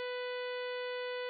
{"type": "harmonic tone with a mistuned harmonic", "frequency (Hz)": 496.3, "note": "B4", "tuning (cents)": 8, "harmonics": [1, 2, 3, 4, 5, 6, 7, 8, 9], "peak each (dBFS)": [-37, -47, -47, -47, -51, -51, -52, -59, -57], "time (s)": [0, 1.29], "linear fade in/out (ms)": 0, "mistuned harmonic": 8, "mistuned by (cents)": 33, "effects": []}